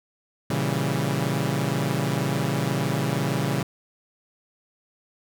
sawtooth chord, A# diminished seventh, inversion none, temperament equal, 116.54 / 138.59 / 164.81 / 196 Hz, A#2 / C#3 / E3 / G3, 0 / 0 / 0 / 0 cents, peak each -26 / -22 / -25 / -26 dBFS, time 0.5-3.63 s, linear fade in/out 5 ms, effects none

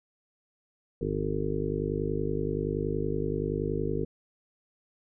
harmonic tone, 50.6 Hz, G#1, 44 cents flat, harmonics 1 / 2 / 3 / 5 / 6 / 7 / 8 / 9, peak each -36 / -38 / -34 / -36 / -39 / -36 / -34 / -34 dBFS, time 1.01-4.05 s, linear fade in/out 5 ms, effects none

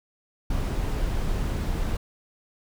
brown noise, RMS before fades -26 dBFS, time 0.5-1.97 s, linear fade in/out 5 ms, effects none

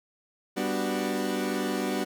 30% pulse chord, G major seventh, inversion none, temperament equal, 196 / 246.9 / 293.7 / 370 Hz, G3 / B3 / D4 / F#4, 0 / 0 / 0 / 0 cents, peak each -30 dBFS, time 0.56-2.05 s, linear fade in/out 20 ms, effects none

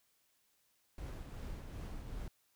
brown noise with tremolo, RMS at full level -43 dBFS, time 0.98-2.28 s, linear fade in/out 2 ms, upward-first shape triangle, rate 2.6 Hz, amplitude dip 40%, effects white hiss -75 dBFS RMS until 2.55 s

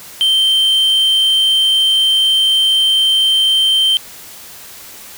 triangle tone, 3124 Hz, G7, 7 cents flat, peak -8 dBFS, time 0.21-3.97 s, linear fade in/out 0 ms, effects white hiss -35 dBFS RMS until 5.17 s

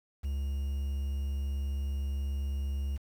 triangle tone with quantisation, 69.3 Hz, C#2, in tune, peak -28 dBFS, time 0.23-2.98 s, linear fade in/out 20 ms, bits 9, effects none

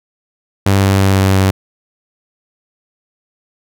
sawtooth tone with pitch steps, 98 / 97.44 / 96.87 / 96.32 / 95.76 Hz, G2 / G2 / G2 / G2 / G2, 0 / -10 / -20 / -30 / -40 cents, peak -5 dBFS, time 0.66-1.51 s, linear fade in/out 5 ms, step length 170 ms, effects none

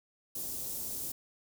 white band-stop noise, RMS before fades -38 dBFS, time 0.35-1.12 s, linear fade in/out 5 ms, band 470 to 7000 Hz, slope 12 dB/octave, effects none

